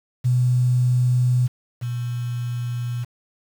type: tone pair in turn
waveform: sine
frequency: 124.5 / 121.1 Hz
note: B2 / B2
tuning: +14 / -34 cents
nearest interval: unison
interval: 48 cents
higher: first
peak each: -15 / -23 dBFS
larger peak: first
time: 0.24-1.48 / 1.81-3.05 s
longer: neither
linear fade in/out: 20 ms
effects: 7-bit